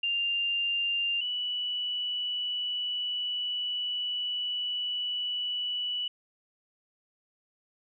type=tone pair in turn; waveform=sine; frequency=2794 / 2956 Hz; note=F7 / F#7; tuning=0 / -2 cents; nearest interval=minor second; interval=98 cents; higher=second; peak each=-26 / -29 dBFS; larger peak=first; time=0.03-1.21 / 1.21-6.08 s; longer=second; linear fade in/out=5 ms; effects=none